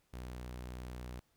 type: tone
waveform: sawtooth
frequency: 61.74 Hz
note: B1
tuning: in tune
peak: -39 dBFS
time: 0.13-1.2 s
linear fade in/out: 10 ms
effects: pink hiss -75 dBFS RMS until 1.36 s